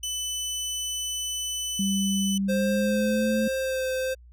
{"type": "tone", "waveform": "20% pulse", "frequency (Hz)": 3000, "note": "F#7", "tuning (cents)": 23, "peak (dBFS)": -23, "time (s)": [0.03, 2.38], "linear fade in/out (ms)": 5}
{"type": "tone with pitch glide", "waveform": "sine", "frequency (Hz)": [196, 218.7], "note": ["G3", "A3"], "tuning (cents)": [0, -10], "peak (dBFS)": -23, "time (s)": [1.79, 3.48], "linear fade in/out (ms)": 5, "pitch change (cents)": 190, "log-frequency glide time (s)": [2.45, 3.24]}
{"type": "tone with vibrato", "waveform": "square", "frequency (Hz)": 523.3, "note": "C5", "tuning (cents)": 0, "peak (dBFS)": -26, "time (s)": [2.48, 4.15], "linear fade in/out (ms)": 20, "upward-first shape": "sine", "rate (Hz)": 1.2, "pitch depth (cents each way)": 16}
{"effects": ["added 60 Hz sine -47 dBFS peak until 4.32 s"]}